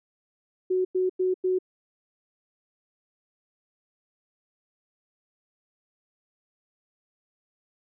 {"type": "tone bursts", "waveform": "sine", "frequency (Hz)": 370, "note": "F#4", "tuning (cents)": 0, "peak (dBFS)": -21, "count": 4, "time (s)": [0.7, 1.588], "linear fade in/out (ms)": 10, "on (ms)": 150, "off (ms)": 96, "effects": []}